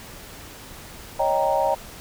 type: chord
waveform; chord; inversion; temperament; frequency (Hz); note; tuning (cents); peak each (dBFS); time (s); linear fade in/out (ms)
sine; Eb dominant seventh; third; equal; 554.4 / 622.3 / 784 / 932.3; Db5 / Eb5 / G5 / Bb5; 0 / 0 / 0 / 0; -24; 1.19-1.75; 10
effects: pink hiss -41 dBFS RMS until 2 s